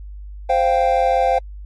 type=chord; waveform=triangle; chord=C suspended fourth; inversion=none; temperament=equal; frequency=523.3 / 698.5 / 784 Hz; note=C5 / F5 / G5; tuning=0 / 0 / 0 cents; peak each=-16 dBFS; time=0.49-1.39 s; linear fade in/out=10 ms; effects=added 50 Hz sine -31 dBFS peak until 1.65 s + MP3 48 kbps